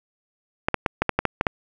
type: clicks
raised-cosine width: 0.5 ms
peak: -4 dBFS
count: 9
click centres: 0.685 / 0.743 / 0.862 / 1.02 / 1.093 / 1.19 / 1.253 / 1.411 / 1.468 s
effects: none